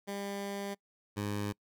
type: tone pair in turn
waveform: 15% pulse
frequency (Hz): 199.9 / 102.7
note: G3 / G#2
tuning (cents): +34 / -19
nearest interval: octave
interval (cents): 1153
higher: first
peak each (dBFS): -30 / -27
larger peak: second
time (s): 0.07-0.75 / 1.16-1.53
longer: first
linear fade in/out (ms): 20
effects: noise-tail reverb RT60 0.1 s tail -25 dB re dry